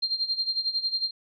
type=tone with tremolo; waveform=sine; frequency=4186 Hz; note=C8; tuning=in tune; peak=-22 dBFS; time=0.02-1.11 s; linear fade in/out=10 ms; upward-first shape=sine; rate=11 Hz; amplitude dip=80%; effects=none